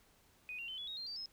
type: tone with pitch steps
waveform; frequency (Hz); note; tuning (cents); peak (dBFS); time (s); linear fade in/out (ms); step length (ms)
triangle; 2489 / 2762 / 3064 / 3400 / 3773 / 4186 / 4645 / 5154; D#7 / F7 / G7 / G#7 / A#7 / C8 / D8 / E8; 0 / -20 / -40 / +40 / +20 / 0 / -20 / -40; -38; 0.49-1.258; 0; 96
effects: tanh soft clip ceiling -40 dBFS + pink hiss -68 dBFS RMS until 1.32 s